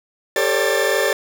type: tone cluster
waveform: 40% pulse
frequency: 396.5 / 449.1 / 541 / 584 / 1768 Hz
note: G4 / A4 / C#5 / D5 / A6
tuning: +20 / +35 / -42 / -10 / +8 cents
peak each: -22 dBFS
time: 0.36-1.13 s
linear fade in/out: 2 ms
effects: none